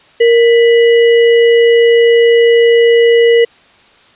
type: tone with sample-and-hold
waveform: sine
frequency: 466.2 Hz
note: A#4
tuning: in tune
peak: -4 dBFS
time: 0.2-3.45 s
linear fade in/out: 10 ms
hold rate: 2450 Hz
effects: white hiss -45 dBFS RMS until 4.15 s + resampled to 8000 Hz